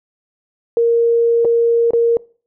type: tone with dropouts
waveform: sine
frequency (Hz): 466.2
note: A#4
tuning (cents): 0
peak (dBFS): -10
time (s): 0.77-2.17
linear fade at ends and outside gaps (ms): 1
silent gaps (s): 1.448-1.452 / 1.907-1.934
effects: noise-tail reverb RT60 0.4 s tail -23 dB re dry